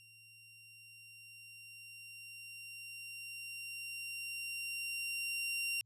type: tone with level ramp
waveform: sawtooth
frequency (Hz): 2762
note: F7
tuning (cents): -20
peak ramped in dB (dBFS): -55 to -31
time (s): 0-5.81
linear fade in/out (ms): 0
effects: added 113 Hz sine -70 dBFS peak until 5.85 s + resampled to 32000 Hz